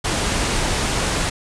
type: low-pass noise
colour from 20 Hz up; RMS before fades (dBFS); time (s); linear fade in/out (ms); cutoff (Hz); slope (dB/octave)
pink; -21; 0.04-1.3; 10; 9800; 48
effects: none